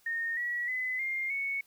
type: tone with pitch steps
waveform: sine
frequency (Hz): 1841 / 1928.1 / 2019 / 2115 / 2215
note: A#6 / B6 / B6 / C7 / C#7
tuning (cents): -22 / -42 / +38 / +18 / -2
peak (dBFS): -30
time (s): 0.06-1.61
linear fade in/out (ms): 5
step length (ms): 310
effects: white hiss -65 dBFS RMS until 1.66 s